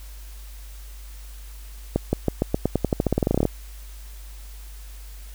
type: accelerating click train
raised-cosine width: 2 ms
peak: -6 dBFS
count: 21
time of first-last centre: 1.96-3.453 s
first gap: 170 ms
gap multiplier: 0.9
effects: added 50 Hz sine -37 dBFS peak until 5.34 s + white hiss -49 dBFS RMS until 5.34 s